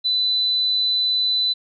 sine tone, 3999 Hz, B7, 21 cents sharp, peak -17 dBFS, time 0.04-1.54 s, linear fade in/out 20 ms, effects none

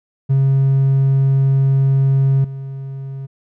triangle tone with level steps, 135.6 Hz, C#3, 38 cents flat, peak -8 / -23 dBFS, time 0.29-3.27 s, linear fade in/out 20 ms, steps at 2.44 s, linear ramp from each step 5 ms, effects tanh soft clip ceiling -5 dBFS

